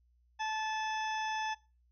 harmonic tone with a mistuned harmonic, 871 Hz, A5, 18 cents flat, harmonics 1 / 2 / 3 / 4 / 6 / 7, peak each -34 / -40 / -44 / -46 / -50 / -51 dBFS, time 0.39-1.55 s, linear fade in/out 20 ms, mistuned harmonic 4, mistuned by -16 cents, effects noise-tail reverb RT60 0.3 s tail -19 dB re dry + added 60 Hz sine -66 dBFS peak until 1.91 s

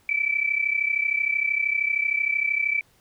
sine tone pair together, 2299 / 2332 Hz, D7 / D7, -37 / -13 cents, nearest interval unison, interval 24 cents, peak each -24 dBFS, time 0.09-2.81 s, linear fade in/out 2 ms, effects pink hiss -61 dBFS RMS until 3 s

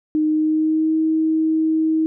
sine tone with pitch glide, 308.2 to 317.4 Hz, D#4 to D#4, -16 to +35 cents, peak -15 dBFS, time 0.15-2.06 s, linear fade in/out 0 ms, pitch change +51 cents, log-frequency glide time 0.25-0.96 s, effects none

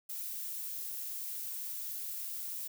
violet noise, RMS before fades -40 dBFS, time 0.09-2.68 s, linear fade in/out 10 ms, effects none

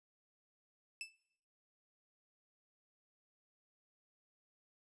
sawtooth tone with exponential decay, 2637 Hz, E7, in tune, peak -35 dBFS, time 1.01-1.13 s, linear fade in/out 1 ms, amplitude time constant 26 ms, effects noise-tail reverb RT60 0.7 s tail -20 dB re dry + resampled to 24000 Hz

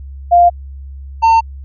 sine / triangle tone pair in turn, 698.5 / 904.9 Hz, F5 / A5, 0 / +48 cents, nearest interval major third, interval 448 cents, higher second, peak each -4 dBFS, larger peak neither, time 0.31-0.5 / 1.22-1.41 s, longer neither, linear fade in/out 20 ms, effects added 68 Hz sine -27 dBFS peak until 1.64 s + resampled to 16000 Hz

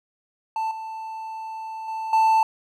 triangle tone with level steps, 885 Hz, A5, 10 cents sharp, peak -21 / -29 / -25 / -13 dBFS, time 0.56-2.43 s, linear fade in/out 2 ms, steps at 0.71 / 1.88 / 2.13 s, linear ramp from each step 2 ms, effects none

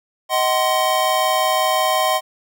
square chord, C diminished, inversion first, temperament just, 627.9 / 753.5 / 1046.5 Hz, Eb5 / Gb5 / C6, +16 / +31 / 0 cents, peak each -21 dBFS, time 0.29-2.21 s, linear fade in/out 50 ms, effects none

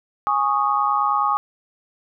sine chord, Ab suspended fourth, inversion none, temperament equal with one note detuned, 830.6 / 1108.7 / 1238.1 Hz, Ab5 / Db6 / Eb6, 0 / 0 / -9 cents, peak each -22 / -21 / -21 dBFS, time 0.27-1.37 s, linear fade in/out 0 ms, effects none

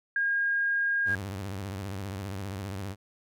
sine tone, 1623 Hz, G#6, 40 cents flat, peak -24 dBFS, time 0.16-1.15 s, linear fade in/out 2 ms
sawtooth tone with vibrato, 97.6 Hz, G2, 7 cents flat, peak -30 dBFS, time 1.05-2.96 s, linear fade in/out 50 ms, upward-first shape sine, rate 15 Hz, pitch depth 120 cents each way
effects none

